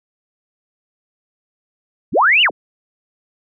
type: linear two-way sweep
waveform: sine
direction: up then down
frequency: 78 to 3043 to 78 Hz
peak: -9 dBFS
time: 2.12-2.51 s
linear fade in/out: 50 ms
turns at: 2.42 s
effects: none